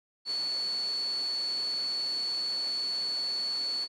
sine tone in noise, 4435 Hz, C#8, in tune, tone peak -29 dBFS, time 0.25-3.88 s, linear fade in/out 50 ms, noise pink, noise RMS -45 dBFS, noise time 0.25-3.88 s, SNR +13 dB, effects high-pass 300 Hz 12 dB/octave + resampled to 24000 Hz

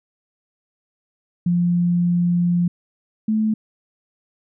sine tone pair in turn, 174.61 / 217.2 Hz, F3 / A3, 0 / -22 cents, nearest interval major third, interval 378 cents, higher second, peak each -15 / -16 dBFS, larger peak first, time 1.46-2.68 / 3.28-3.54 s, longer first, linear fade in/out 5 ms, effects none

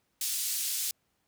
white band-pass noise, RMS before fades -32 dBFS, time 0.21-0.91 s, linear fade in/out 2 ms, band 4000 to 13000 Hz, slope 12 dB/octave, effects pink hiss -75 dBFS RMS until 1.27 s + high-pass 60 Hz 12 dB/octave

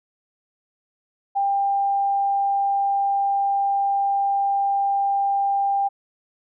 sine tone, 795 Hz, G5, 24 cents sharp, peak -18 dBFS, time 1.35-5.89 s, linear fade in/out 20 ms, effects none

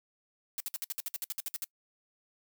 blue noise bursts, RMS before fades -35 dBFS, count 14, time 0.58-1.642 s, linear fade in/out 0 ms, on 22 ms, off 58 ms, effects noise-tail reverb RT60 0.1 s tail -24 dB re dry

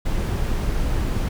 brown noise, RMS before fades -22 dBFS, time 0.05-1.29 s, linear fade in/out 10 ms, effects none

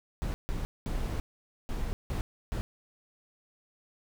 brown noise bursts at uneven times, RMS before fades -32 dBFS, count 6, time 0.22-0.34 / 0.49-0.65 / 0.86-1.2 / 1.69-1.93 / 2.1-2.21 / 2.52-2.61 s, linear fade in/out 0 ms, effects none

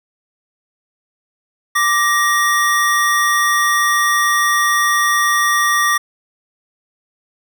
square tone pair together, 1174.7 / 1878.9 Hz, D6 / A#6, 0 / +13 cents, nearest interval minor sixth, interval 813 cents, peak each -16 dBFS, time 1.75-5.98 s, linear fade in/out 10 ms, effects none

